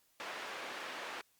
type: band-pass noise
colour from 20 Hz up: white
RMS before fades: -44 dBFS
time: 0.2-1.21 s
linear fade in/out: 0 ms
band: 360 to 2200 Hz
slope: 12 dB/octave
effects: white hiss -72 dBFS RMS until 1.39 s + Opus 48 kbps